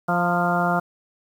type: harmonic tone with a mistuned harmonic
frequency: 174.61 Hz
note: F3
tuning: in tune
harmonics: 1 / 2 / 3 / 4 / 5 / 6 / 7 / 8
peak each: -24 / -31 / -30 / -23 / -29 / -31 / -28 / -26 dBFS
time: 0.08-0.8 s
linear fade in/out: 10 ms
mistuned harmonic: 5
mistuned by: +34 cents
effects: 8-bit